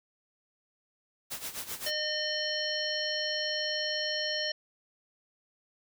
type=noise with tremolo; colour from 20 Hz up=white; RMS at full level=-36 dBFS; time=1.3-1.92 s; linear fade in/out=20 ms; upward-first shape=sine; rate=7.7 Hz; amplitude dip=75%
type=harmonic tone; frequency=609 Hz; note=D#5; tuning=37 cents flat; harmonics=1 / 3 / 5 / 7 / 9; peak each=-36 / -36 / -36 / -36 / -36 dBFS; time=1.86-4.52 s; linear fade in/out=5 ms
effects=none